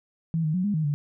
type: tone with pitch steps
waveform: sine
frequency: 163.5 / 154.6 / 183 / 205.3 / 156.4 / 145.6 Hz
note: E3 / D#3 / F#3 / G#3 / D#3 / D3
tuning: -14 / -11 / -19 / -20 / +9 / -15 cents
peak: -22 dBFS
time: 0.34-0.94 s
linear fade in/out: 0 ms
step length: 100 ms
effects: none